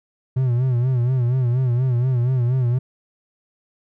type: tone with vibrato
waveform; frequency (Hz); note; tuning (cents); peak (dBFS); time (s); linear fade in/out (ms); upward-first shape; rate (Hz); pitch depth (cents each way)
triangle; 125.1; B2; +23; -14; 0.36-2.79; 10; sine; 4.2; 93
effects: none